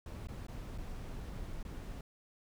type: noise with dropouts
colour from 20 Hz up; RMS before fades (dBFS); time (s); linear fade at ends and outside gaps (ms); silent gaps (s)
brown; -43; 0.06-2.01; 2; 0.271-0.285 / 0.468-0.483 / 0.779-0.783 / 1.629-1.65
effects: none